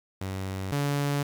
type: tone pair in turn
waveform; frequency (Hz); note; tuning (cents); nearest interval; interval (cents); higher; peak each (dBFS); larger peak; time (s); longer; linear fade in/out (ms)
sawtooth; 95.4 / 142.94; G2 / D3; -47 / -47; perfect fifth; 700; second; -27 / -21; second; 0.21-0.72 / 0.72-1.23; neither; 5
effects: 9-bit